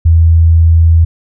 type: tone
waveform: sine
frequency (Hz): 82.3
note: E2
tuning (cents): -2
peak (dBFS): -3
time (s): 0.05-1.05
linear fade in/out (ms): 10
effects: none